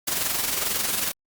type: noise with amplitude modulation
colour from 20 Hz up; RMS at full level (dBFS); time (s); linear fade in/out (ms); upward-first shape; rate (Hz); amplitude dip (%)
white; -23; 0.07-1.12; 10; sine; 22.1; 55
effects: Opus 48 kbps